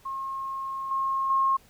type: tone with level steps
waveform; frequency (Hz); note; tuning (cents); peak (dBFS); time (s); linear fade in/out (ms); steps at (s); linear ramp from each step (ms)
sine; 1076; C6; +48; -30 / -24 / -20; 0.05-1.57; 10; 0.91 / 1.3; 2
effects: pink hiss -58 dBFS RMS until 1.69 s